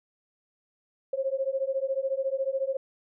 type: beating tone pair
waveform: sine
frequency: 530 / 544 Hz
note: C5 / C#5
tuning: +22 / -33 cents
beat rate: 14 Hz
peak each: -29 dBFS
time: 1.13-2.77 s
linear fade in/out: 5 ms
effects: none